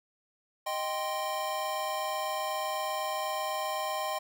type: chord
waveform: square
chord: C minor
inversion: first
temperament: equal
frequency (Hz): 622.3 / 784 / 1046.5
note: Eb5 / G5 / C6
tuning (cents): 0 / 0 / 0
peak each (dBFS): -36 / -36 / -36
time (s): 0.66-4.19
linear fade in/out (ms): 10
effects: none